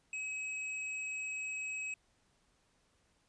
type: tone with tanh clipping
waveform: sine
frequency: 2554 Hz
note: D#7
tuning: 45 cents sharp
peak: -39 dBFS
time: 0.13-1.94 s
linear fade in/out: 2 ms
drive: 13 dB
effects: pink hiss -73 dBFS RMS until 3.28 s + resampled to 22050 Hz